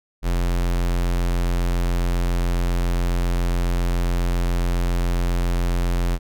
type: tone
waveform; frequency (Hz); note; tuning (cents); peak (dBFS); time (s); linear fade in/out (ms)
square; 43.65; F1; 0; -19; 0.22-6.19; 50
effects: none